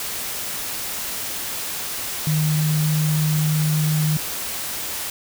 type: tone in noise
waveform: sine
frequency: 153.9 Hz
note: D#3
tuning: 19 cents flat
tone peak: -17 dBFS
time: 2.27-4.17 s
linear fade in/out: 2 ms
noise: white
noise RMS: -28 dBFS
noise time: 0-5.1 s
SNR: +8 dB
effects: none